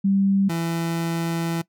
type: tone pair in turn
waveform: sine / 30% pulse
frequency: 196 / 166.81 Hz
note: G3 / E3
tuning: 0 / +21 cents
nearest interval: minor third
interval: 279 cents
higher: first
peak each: -16 / -20 dBFS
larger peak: first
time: 0.04-0.49 / 0.49-1.62 s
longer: second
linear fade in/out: 10 ms
effects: noise-tail reverb RT60 0.1 s tail -20 dB re dry